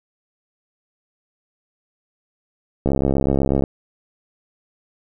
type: click train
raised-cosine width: 2 ms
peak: -5 dBFS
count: 54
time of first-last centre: 2.86-3.638 s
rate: 68.1 Hz
effects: none